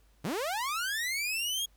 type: linear sweep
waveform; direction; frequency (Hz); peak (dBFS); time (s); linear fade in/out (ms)
sawtooth; up; 123.47 to 3328; -27; 0.24-1.66; 10
effects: added 50 Hz sine -61 dBFS peak until 1.76 s + pink hiss -69 dBFS RMS until 1.76 s